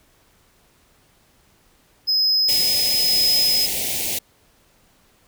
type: tone with tremolo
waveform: triangle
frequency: 5080 Hz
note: D#8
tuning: 35 cents sharp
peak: -14 dBFS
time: 2.07-3.67 s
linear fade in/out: 20 ms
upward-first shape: sine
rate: 1 Hz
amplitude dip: 30%
type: band-stop noise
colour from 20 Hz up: white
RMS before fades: -24 dBFS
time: 2.48-4.19 s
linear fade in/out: 10 ms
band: 810 to 2000 Hz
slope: 48 dB/octave
effects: pink hiss -58 dBFS RMS until 5.27 s